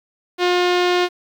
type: tone with low-pass filter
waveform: sawtooth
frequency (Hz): 356.9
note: F4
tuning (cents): +38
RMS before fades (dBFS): -17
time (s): 0.38-1.09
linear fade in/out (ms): 50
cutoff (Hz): 3900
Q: 1.6
effects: 8-bit